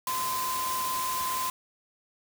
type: tone in noise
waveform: sine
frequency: 1030 Hz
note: C6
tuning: 28 cents flat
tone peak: -29 dBFS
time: 0.07-1.5 s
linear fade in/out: 2 ms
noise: white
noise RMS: -34 dBFS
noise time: 0.07-1.5 s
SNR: +2 dB
effects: none